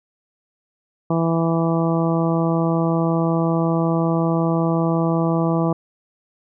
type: harmonic tone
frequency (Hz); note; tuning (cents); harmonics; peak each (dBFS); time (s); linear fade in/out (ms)
165.4; E3; +6; 1 / 2 / 3 / 4 / 5 / 6 / 7; -19 / -22 / -26 / -26 / -30 / -31 / -30; 1.1-5.73; 5
effects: none